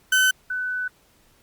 35% pulse / sine tone pair in turn, 1518 / 1499.7 Hz, F#6 / F#6, +44 / +23 cents, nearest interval unison, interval 21 cents, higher first, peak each -14 / -24 dBFS, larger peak first, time 0.12-0.31 / 0.5-0.88 s, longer second, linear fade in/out 5 ms, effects pink hiss -59 dBFS RMS until 1.42 s + Opus 48 kbps

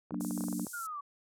clicks, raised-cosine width 1 ms, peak -28 dBFS, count 12, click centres 0.108 / 0.144 / 0.209 / 0.248 / 0.309 / 0.377 / 0.408 / 0.439 / 0.484 / 0.528 / 0.596 / 0.668 s
sine chord, Gb augmented, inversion none, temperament equal, 185 / 233.1 / 293.7 Hz, Gb3 / Bb3 / D4, 0 / 0 / 0 cents, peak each -37 dBFS, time 0.12-0.65 s, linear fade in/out 2 ms
white high-pass noise, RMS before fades -41 dBFS, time 0.2-0.87 s, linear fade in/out 10 ms, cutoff 6700 Hz, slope 24 dB/octave
sine linear sweep, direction down, 1456 to 1121 Hz, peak -37 dBFS, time 0.73-1.01 s, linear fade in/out 10 ms
effects high-pass 100 Hz 12 dB/octave + low-pass 11000 Hz 12 dB/octave

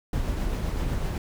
brown noise with tremolo, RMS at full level -26 dBFS, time 0.13-1.18 s, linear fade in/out 2 ms, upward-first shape triangle, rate 7.8 Hz, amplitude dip 30%, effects none

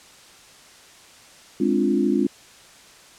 sine chord, D half-diminished seventh, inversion second, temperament equal, 207.7 / 261.6 / 293.7 / 349.2 Hz, Ab3 / C4 / D4 / F4, 0 / 0 / 0 / 0 cents, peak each -23 dBFS, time 1.6-2.27 s, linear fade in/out 5 ms, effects white hiss -48 dBFS RMS until 3.18 s + low-pass 8000 Hz 12 dB/octave

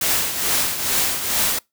white noise with tremolo, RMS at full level -18 dBFS, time 0.01-1.59 s, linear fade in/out 5 ms, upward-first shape triangle, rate 2.3 Hz, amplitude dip 65%, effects noise-tail reverb RT60 0.2 s tail -25 dB re dry

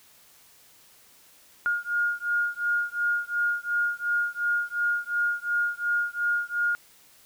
sine beating tone pair, 1422 / 1424.8 Hz, F6 / F6, +31 / +34 cents, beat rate 2.8 Hz, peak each -27 dBFS, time 1.66-6.75 s, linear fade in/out 0 ms, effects white hiss -56 dBFS RMS until 7.25 s

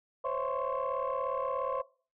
sine tone cluster, 513 / 550 / 659 / 1043 / 1109 Hz, C5 / C#5 / E5 / C6 / C#6, -34 / -14 / -1 / -6 / 0 cents, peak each -35 / -34 / -39 / -35 / -37 dBFS, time 0.24-1.82 s, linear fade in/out 10 ms, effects noise-tail reverb RT60 0.4 s tail -21 dB re dry + tanh soft clip ceiling -24 dBFS

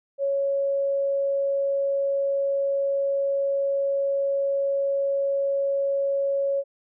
sine tone, 554.4 Hz, C#5, in tune, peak -21 dBFS, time 0.18-6.64 s, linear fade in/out 50 ms, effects none

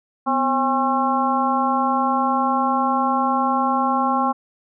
harmonic tone with a mistuned harmonic, 270 Hz, C#4, 45 cents flat, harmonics 1 / 2 / 3 / 4 / 5, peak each -23 / -29 / -21 / -21 / -28 dBFS, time 0.26-4.33 s, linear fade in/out 20 ms, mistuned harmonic 1, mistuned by -120 cents, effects none

